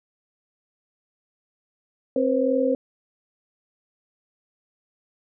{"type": "tone cluster", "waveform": "sine", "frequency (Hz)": [264.7, 492, 534], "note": ["C4", "B4", "C5"], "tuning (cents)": [20, -7, 35], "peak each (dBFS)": -23, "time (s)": [2.16, 2.75], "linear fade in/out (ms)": 2, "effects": []}